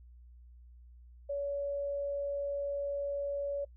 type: tone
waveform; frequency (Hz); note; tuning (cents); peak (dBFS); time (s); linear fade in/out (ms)
sine; 566; C#5; +36; -32; 1.29-3.65; 10
effects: noise-tail reverb RT60 0.1 s tail -23 dB re dry + added 60 Hz sine -52 dBFS peak until 3.76 s